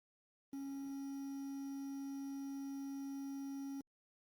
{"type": "tone with quantisation", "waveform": "triangle", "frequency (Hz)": 275.1, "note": "C#4", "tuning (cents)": -13, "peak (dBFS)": -40, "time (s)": [0.53, 3.81], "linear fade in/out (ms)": 2, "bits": 10, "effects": ["Opus 32 kbps"]}